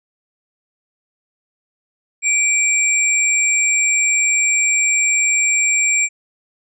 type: tone pair together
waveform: sine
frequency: 2339 / 7440 Hz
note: D7 / A#8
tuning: -8 / -4 cents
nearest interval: octave + minor sixth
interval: 2004 cents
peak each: -16 dBFS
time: 2.22-6.09 s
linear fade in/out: 50 ms
effects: none